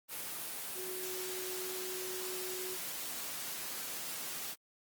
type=tone in noise; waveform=sine; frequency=370 Hz; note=F#4; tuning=in tune; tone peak=-42 dBFS; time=0.74-2.78 s; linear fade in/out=50 ms; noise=white; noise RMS=-41 dBFS; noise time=0.08-4.56 s; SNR=-4 dB; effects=high-pass 150 Hz 12 dB/octave + Opus 24 kbps